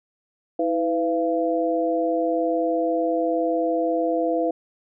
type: tone cluster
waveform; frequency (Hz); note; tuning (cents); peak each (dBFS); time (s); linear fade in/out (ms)
sine; 324.1 / 502 / 681; E4 / B4 / F5; -29 / +28 / -44; -24; 0.59-4.51; 5
effects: none